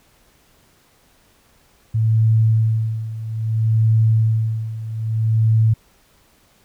sine tone with tremolo, 111.1 Hz, A2, 17 cents sharp, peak -11 dBFS, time 1.94-5.74 s, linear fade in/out 10 ms, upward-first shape sine, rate 0.61 Hz, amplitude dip 80%, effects pink hiss -56 dBFS RMS until 6.64 s

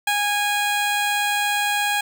15% pulse tone with ADSR envelope, 823 Hz, G#5, 16 cents flat, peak -11 dBFS, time 0.07-2.01 s, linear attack 5 ms, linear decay 66 ms, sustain -2 dB, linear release 5 ms, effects none

